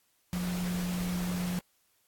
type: tone in noise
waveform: sine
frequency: 178.7 Hz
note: F3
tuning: 40 cents sharp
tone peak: -30 dBFS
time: 0.33-1.59 s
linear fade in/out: 0 ms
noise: pink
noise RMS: -40 dBFS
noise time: 0.33-1.59 s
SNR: +7 dB
effects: white hiss -71 dBFS RMS until 2.07 s + AAC 64 kbps